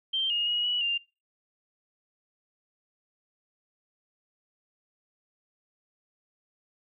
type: tone with pitch steps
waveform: sine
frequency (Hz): 3143 / 2854 / 2895 / 2937 / 2795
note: G7 / F7 / F#7 / F#7 / F7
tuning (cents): +4 / +37 / -38 / -13 / +1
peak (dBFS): -25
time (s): 0.13-0.98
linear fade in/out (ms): 10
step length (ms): 170
effects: noise-tail reverb RT60 0.3 s tail -24 dB re dry